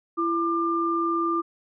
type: tone pair together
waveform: sine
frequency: 335.3 / 1195 Hz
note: E4 / D6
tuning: +30 / +30 cents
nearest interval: octave + minor seventh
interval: 2200 cents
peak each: -25 / -24 dBFS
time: 0.17-1.42 s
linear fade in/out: 20 ms
effects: none